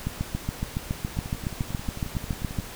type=two click trains; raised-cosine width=5 ms; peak=-14 / -23 dBFS; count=19 / 17; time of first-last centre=0.07-2.587 / 1.17-2.599 s; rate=7.15 / 11.2 Hz; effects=pink hiss -40 dBFS RMS until 2.75 s